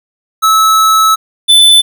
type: tone pair in turn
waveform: square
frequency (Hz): 1300 / 3511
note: E6 / A7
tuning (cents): -24 / -4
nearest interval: octave + perfect fourth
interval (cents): 1720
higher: second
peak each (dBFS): -6 / -3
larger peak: second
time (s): 0.42-1.16 / 1.48-1.82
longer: first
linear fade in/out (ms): 20
effects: none